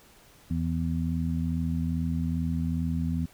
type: harmonic tone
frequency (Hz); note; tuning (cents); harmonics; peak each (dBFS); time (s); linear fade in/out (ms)
82.41; E2; 0; 1 / 2 / 3; -30 / -29 / -31; 0.5-3.26; 10
effects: pink hiss -56 dBFS RMS until 3.33 s